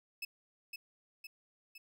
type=tone with echo; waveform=30% pulse; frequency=2601 Hz; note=E7; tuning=24 cents flat; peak=-35 dBFS; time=0.22-0.25 s; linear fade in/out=5 ms; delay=510 ms; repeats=3; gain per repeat=-4 dB; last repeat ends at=1.78 s; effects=none